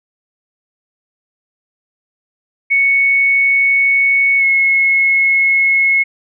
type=tone with pitch glide; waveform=sine; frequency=2217 to 2178 Hz; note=C#7 to C#7; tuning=0 to -31 cents; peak=-9 dBFS; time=2.7-6.04 s; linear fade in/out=20 ms; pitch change=-31 cents; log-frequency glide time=4.38-4.44 s; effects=none